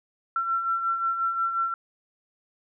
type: beating tone pair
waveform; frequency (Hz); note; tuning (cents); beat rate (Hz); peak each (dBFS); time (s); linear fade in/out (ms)
sine; 1348 / 1353.6; E6 / E6; +38 / +45; 5.6; -33 / -24; 0.36-1.74; 2
effects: none